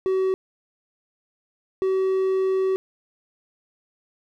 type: tone pair in turn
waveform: triangle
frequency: 378.5 / 380 Hz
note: F#4 / F#4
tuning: +39 / +46 cents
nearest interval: unison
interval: 7 cents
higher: second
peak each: -17 dBFS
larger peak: neither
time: 0.06-0.34 / 1.82-2.76 s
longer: second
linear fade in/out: 0 ms
effects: none